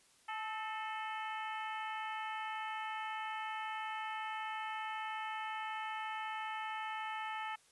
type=harmonic tone with a mistuned harmonic; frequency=434.6 Hz; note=A4; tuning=21 cents flat; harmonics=2 / 3 / 4 / 5 / 6 / 7; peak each=-41 / -45 / -47 / -49 / -51 / -52 dBFS; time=0.28-7.56 s; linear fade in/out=10 ms; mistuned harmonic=4; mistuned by=+44 cents; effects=white hiss -67 dBFS RMS until 7.71 s + resampled to 24000 Hz